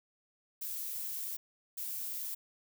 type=noise bursts at uneven times; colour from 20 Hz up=violet; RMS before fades=-39 dBFS; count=2; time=0.61-1.37 / 1.77-2.35 s; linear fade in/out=10 ms; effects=none

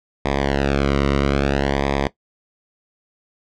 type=tone with flanger; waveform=sawtooth; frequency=69.6 Hz; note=C#2; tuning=8 cents sharp; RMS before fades=-19 dBFS; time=0.25-2.07 s; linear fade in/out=0 ms; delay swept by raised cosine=0.7 to 1.2 ms; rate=0.6 Hz; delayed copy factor=-0.9; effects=noise-tail reverb RT60 0.1 s tail -17 dB re dry + low-pass 4000 Hz 12 dB/octave

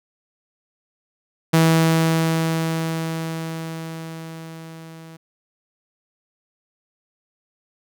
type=tone with level ramp; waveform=sawtooth; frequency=162.6 Hz; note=E3; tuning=23 cents flat; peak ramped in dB=-8 to -35 dBFS; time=1.53-5.17 s; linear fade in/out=10 ms; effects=none

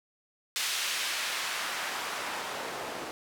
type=noise with band-pass filter sweep; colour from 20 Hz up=white; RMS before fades=-34 dBFS; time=0.56-3.11 s; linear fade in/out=0 ms; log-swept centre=3300 to 480 Hz; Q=0.75; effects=none

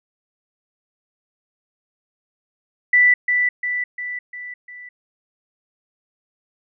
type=tone with echo; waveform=sine; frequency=1975.5 Hz; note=B6; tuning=in tune; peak=-10 dBFS; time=2.93-3.14 s; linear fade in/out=5 ms; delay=350 ms; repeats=5; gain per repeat=-5 dB; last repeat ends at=4.89 s; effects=none

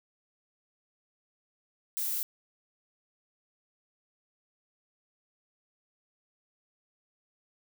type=noise; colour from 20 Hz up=violet; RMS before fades=-32 dBFS; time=1.97-2.23 s; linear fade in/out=0 ms; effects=none

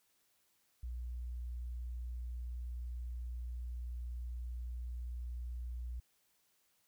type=tone; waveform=sine; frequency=60.4 Hz; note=B1; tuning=38 cents flat; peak=-39 dBFS; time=0.83-6 s; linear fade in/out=5 ms; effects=white hiss -75 dBFS RMS until 6.87 s

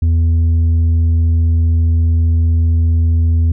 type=tone with tanh clipping; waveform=sine; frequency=82.41 Hz; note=E2; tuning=in tune; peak=-10 dBFS; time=0.02-3.52 s; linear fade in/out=5 ms; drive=4 dB; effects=none

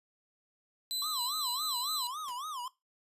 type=tone with tremolo; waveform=sawtooth; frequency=4023 Hz; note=B7; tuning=31 cents sharp; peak=-29 dBFS; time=0.91-2.07 s; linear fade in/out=0 ms; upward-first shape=triangle; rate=4.1 Hz; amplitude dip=25%
type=tone with vibrato; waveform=square; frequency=1104 Hz; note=C#6; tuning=7 cents flat; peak=-38 dBFS; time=1.02-2.68 s; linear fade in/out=2 ms; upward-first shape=sine; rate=3.6 Hz; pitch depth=240 cents each way
type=noise with exponential decay; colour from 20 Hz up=white; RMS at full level=-45 dBFS; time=2.28-2.4 s; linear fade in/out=2 ms; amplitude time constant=24 ms
effects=noise-tail reverb RT60 0.2 s tail -18 dB re dry + resampled to 32000 Hz

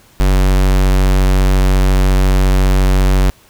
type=tone; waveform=square; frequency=47.19 Hz; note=F#1; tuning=35 cents sharp; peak=-9 dBFS; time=0.2-3.3 s; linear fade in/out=0 ms; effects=pink hiss -47 dBFS RMS until 3.49 s

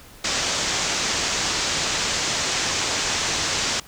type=low-pass noise; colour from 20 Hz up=white; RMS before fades=-24 dBFS; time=0.24-3.8 s; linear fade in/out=5 ms; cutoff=7300 Hz; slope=48 dB/octave; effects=pink hiss -46 dBFS RMS until 3.87 s

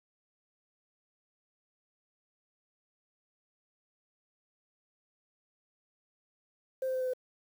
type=tone with pitch steps; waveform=sine; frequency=523.3 / 519.4 / 515.5 / 511.6 / 507.8 Hz; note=C5 / C5 / C5 / C5 / B4; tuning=0 / -13 / -26 / -39 / +48 cents; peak=-28 dBFS; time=6.82-7.135 s; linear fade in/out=5 ms; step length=63 ms; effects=tanh soft clip ceiling -27 dBFS + 9-bit

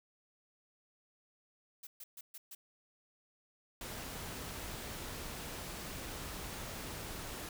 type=noise bursts; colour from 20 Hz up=blue; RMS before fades=-49 dBFS; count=5; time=1.83-2.55 s; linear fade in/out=5 ms; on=40 ms; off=130 ms
type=noise; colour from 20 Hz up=pink; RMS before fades=-44 dBFS; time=3.81-7.49 s; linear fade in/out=2 ms
effects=none

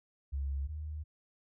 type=tone pair in turn; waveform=sine; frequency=69.1 / 76.4 Hz; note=C#2 / D#2; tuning=-5 / -31 cents; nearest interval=major second; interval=174 cents; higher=second; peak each=-32 / -37 dBFS; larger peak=first; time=0.32-0.68 / 0.68-1.04 s; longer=neither; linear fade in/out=20 ms; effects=none

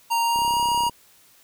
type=tone with pitch glide; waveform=square; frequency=930 to 949.5 Hz; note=A#5 to A#5; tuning=-4 to +32 cents; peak=-20 dBFS; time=0.1-0.9 s; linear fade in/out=20 ms; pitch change=+36 cents; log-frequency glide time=0.21-0.6 s
type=click train; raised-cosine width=2 ms; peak=-25 dBFS; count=19; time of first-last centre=0.36-0.896 s; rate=33.6 Hz
effects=white hiss -55 dBFS RMS until 1.43 s

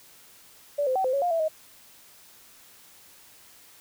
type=tone with pitch steps; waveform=sine; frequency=578 / 516 / 763 / 515 / 556 / 706 / 660 / 628 Hz; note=D5 / C5 / G5 / C5 / C#5 / F5 / E5 / D#5; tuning=-28 / -24 / -47 / -28 / +5 / +19 / +2 / +16 cents; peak=-22 dBFS; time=0.78-1.484 s; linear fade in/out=10 ms; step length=88 ms; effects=white hiss -53 dBFS RMS until 3.8 s

